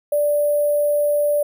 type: tone with sample-and-hold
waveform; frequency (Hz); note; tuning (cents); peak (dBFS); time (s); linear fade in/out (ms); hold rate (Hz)
sine; 587.3; D5; 0; -15; 0.12-1.43; 5; 11025
effects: none